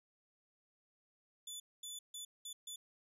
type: tone bursts at uneven times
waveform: 20% pulse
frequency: 3481 Hz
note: A7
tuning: 19 cents flat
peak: -39 dBFS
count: 5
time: 1.47-1.6 / 1.83-1.99 / 2.14-2.25 / 2.45-2.53 / 2.67-2.76 s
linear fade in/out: 5 ms
effects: none